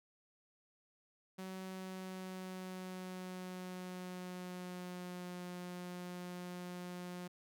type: tone with pitch glide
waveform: sawtooth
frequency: 188 to 178.68 Hz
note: F#3 to F3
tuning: +28 to +40 cents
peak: -40 dBFS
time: 1.38-7.28 s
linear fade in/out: 10 ms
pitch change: -88 cents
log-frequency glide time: 1.67-5.43 s
effects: none